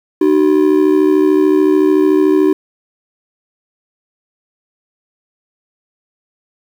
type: ring-modulated tone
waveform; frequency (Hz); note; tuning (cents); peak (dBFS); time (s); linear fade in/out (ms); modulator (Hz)
triangle; 341.9; F4; -37; -3; 0.21-2.53; 5; 36.8
effects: 7-bit